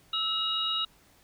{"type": "tone cluster", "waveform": "sine", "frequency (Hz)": [1309, 2867, 3815], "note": ["E6", "F7", "A#7"], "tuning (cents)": [-13, 45, 39], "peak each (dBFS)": [-34, -32, -29], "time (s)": [0.13, 0.85], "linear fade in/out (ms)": 5, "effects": ["pink hiss -61 dBFS RMS until 1.23 s"]}